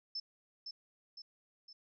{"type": "tone with echo", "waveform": "sine", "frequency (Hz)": 5274, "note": "E8", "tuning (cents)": 0, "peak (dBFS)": -37, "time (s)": [0.15, 0.2], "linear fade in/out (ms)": 5, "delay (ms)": 510, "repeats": 3, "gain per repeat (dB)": -5, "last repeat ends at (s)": 1.73, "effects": []}